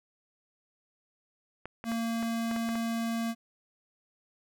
clicks, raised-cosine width 0.5 ms, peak -24 dBFS, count 8, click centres 1.656 / 1.841 / 1.918 / 2.228 / 2.513 / 2.563 / 2.69 / 2.755 s
square tone, 229.3 Hz, A#3, 28 cents flat, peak -30 dBFS, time 1.84-3.35 s, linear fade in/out 50 ms
effects none

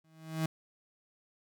35% pulse tone with exponential growth, 159.7 Hz, D#3, 45 cents sharp, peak -26 dBFS, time 0.04-0.46 s, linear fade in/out 5 ms, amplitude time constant 90 ms, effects none

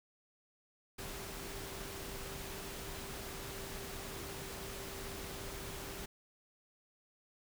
sine tone in noise, 392 Hz, G4, in tune, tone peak -51 dBFS, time 0.98-6.06 s, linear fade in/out 10 ms, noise pink, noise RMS -45 dBFS, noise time 0.98-6.06 s, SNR -9 dB, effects none

